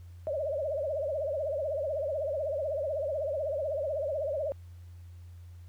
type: tone with vibrato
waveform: sine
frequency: 587.3 Hz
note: D5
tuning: in tune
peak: -29 dBFS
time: 0.27-4.52 s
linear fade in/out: 0 ms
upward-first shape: triangle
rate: 16 Hz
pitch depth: 190 cents each way
effects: added 87 Hz sine -45 dBFS peak until 5.68 s + pink hiss -67 dBFS RMS until 5.68 s